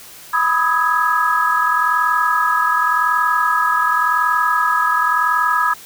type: chord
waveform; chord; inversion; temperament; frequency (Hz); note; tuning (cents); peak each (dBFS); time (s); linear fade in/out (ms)
sine; E major seventh; second; equal with one note detuned; 987.8 / 1244.5 / 1285.4 / 1661.2; B5 / D#6 / E6 / G#6; 0 / 0 / -44 / 0; -19; 0.33-5.74; 10
effects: white hiss -39 dBFS RMS until 5.85 s